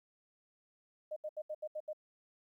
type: tone bursts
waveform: sine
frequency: 613 Hz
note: D#5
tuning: 26 cents flat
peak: -37 dBFS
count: 7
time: 1.11-1.932 s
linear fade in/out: 10 ms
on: 54 ms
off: 74 ms
effects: 13-bit